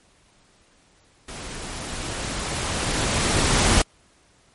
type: noise with level ramp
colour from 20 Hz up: pink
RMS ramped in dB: -36 to -17 dBFS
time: 1.28-3.82 s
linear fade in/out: 5 ms
effects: pink hiss -58 dBFS RMS until 4.54 s + MP3 48 kbps